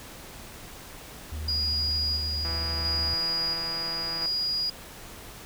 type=tone; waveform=triangle; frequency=76.5 Hz; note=D#2; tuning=29 cents flat; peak=-29 dBFS; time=1.32-3.14 s; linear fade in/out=0 ms
type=tone with tremolo; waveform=sine; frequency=4880 Hz; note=D#8; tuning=34 cents flat; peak=-25 dBFS; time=1.48-4.7 s; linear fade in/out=5 ms; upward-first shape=square; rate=0.73 Hz; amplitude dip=35%
type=click train; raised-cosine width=0.5 ms; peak=-24 dBFS; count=301; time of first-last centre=2.45-4.257 s; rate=166 Hz
effects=pink hiss -44 dBFS RMS until 5.45 s